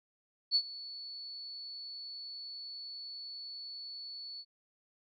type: tone with ADSR envelope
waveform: sine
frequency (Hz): 4435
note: C#8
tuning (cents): 0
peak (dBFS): -23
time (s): 0.51-4.45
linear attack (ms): 45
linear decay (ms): 63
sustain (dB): -19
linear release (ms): 53
effects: none